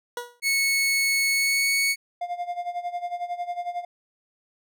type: tone with exponential decay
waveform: 20% pulse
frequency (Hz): 483.3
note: B4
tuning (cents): -38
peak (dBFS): -22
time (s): 0.17-0.4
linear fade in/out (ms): 2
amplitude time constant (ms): 50
type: tone with pitch glide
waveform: sawtooth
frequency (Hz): 2203 to 2220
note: C#7 to C#7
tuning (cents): -11 to +2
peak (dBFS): -17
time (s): 0.42-1.96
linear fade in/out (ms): 50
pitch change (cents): +13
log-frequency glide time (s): 1.3-1.69
type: tone with tremolo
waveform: triangle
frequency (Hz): 704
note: F5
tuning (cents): +14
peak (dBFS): -23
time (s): 2.21-3.85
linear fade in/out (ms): 5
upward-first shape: sine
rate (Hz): 11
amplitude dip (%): 80
effects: none